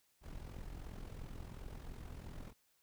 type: noise with amplitude modulation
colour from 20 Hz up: brown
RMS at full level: -45 dBFS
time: 0.21-2.54 s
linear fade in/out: 50 ms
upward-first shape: sine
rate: 42.9 Hz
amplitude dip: 65%
effects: white hiss -75 dBFS RMS until 2.82 s